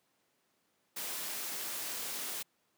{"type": "noise", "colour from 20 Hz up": "white", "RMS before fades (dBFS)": -39, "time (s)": [0.96, 2.43], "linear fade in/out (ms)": 10, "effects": ["pink hiss -75 dBFS RMS until 2.77 s", "high-pass 200 Hz 12 dB/octave"]}